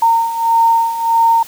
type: beating tone pair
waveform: sine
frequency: 916 / 917.6 Hz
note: A#5 / A#5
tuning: -31 / -28 cents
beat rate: 1.6 Hz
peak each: -16 / -11 dBFS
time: 0.02-1.43 s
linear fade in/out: 5 ms
effects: white hiss -36 dBFS RMS until 1.47 s